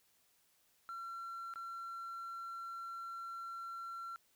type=tone with dropouts; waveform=triangle; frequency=1360 Hz; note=F6; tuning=46 cents flat; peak=-40 dBFS; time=0.89-4.16 s; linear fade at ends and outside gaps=0 ms; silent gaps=1.538-1.558 s; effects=tanh soft clip ceiling -37 dBFS + white hiss -73 dBFS RMS until 4.35 s